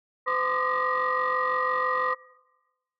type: tone cluster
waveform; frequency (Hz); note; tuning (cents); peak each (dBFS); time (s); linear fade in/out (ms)
sine; 509 / 1036 / 1184 / 1230 / 1901; C5 / C6 / D6 / D#6 / A#6; -48 / -17 / +14 / -20 / +33; -30 / -29 / -29 / -28 / -30; 0.26-2.15; 20
effects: noise-tail reverb RT60 1.0 s tail -20 dB re dry + tanh soft clip ceiling -16 dBFS